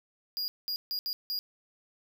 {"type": "tone bursts at uneven times", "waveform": "square", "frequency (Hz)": 4854, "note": "D#8", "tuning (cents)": -44, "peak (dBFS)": -31, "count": 5, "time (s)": [[0.37, 0.48], [0.68, 0.76], [0.91, 0.99], [1.06, 1.13], [1.3, 1.39]], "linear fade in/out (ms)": 0, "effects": []}